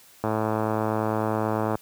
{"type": "click train", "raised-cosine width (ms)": 1, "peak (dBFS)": -11, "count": 166, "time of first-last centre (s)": [0.24, 1.754], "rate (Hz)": 109, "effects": ["white hiss -53 dBFS RMS until 1.81 s", "high-pass 60 Hz 12 dB/octave"]}